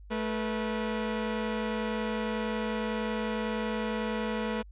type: tone pair together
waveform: sawtooth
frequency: 218 / 486.9 Hz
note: A3 / B4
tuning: -16 / -25 cents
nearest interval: octave + major second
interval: 1391 cents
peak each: -27 / -30 dBFS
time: 0.1-4.63 s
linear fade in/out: 20 ms
effects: added 50 Hz sine -46 dBFS peak until 4.71 s + resampled to 8000 Hz